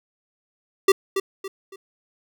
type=tone with echo; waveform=square; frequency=388.3 Hz; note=G4; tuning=16 cents flat; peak=-12 dBFS; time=0.88-0.92 s; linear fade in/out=5 ms; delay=280 ms; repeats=3; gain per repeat=-9 dB; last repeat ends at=1.76 s; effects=none